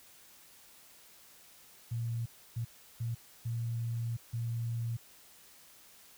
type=tone bursts at uneven times; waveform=sine; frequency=116.54 Hz; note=A#2; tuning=in tune; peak=-32 dBFS; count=5; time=1.91-2.26 / 2.56-2.65 / 3-3.15 / 3.45-4.17 / 4.33-4.97 s; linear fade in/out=10 ms; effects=white hiss -58 dBFS RMS until 6.17 s